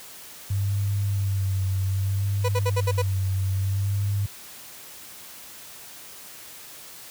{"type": "tone with vibrato", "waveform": "sine", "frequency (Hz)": 98, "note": "G2", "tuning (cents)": 0, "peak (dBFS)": -21, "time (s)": [0.5, 4.26], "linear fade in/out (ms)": 5, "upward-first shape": "sine", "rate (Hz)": 0.62, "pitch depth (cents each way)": 45}
{"type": "tone bursts", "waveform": "30% pulse", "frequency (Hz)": 493.3, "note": "B4", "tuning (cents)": -2, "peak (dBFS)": -20, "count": 6, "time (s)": [2.44, 3.022], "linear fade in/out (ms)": 10, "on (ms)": 47, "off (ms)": 60}
{"effects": ["white hiss -43 dBFS RMS until 7.1 s", "high-pass 60 Hz 12 dB/octave"]}